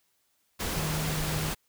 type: tone in noise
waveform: sine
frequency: 155.56 Hz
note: D#3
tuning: in tune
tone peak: -30 dBFS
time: 0.76-1.51 s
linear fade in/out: 20 ms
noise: pink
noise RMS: -32 dBFS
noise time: 0.59-1.55 s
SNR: -1 dB
effects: white hiss -72 dBFS RMS until 1.68 s